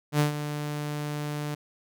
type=tone with ADSR envelope; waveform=sawtooth; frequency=148.2 Hz; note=D3; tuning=16 cents sharp; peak=-15 dBFS; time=0.12-1.55 s; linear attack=76 ms; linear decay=120 ms; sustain=-11 dB; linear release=9 ms; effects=none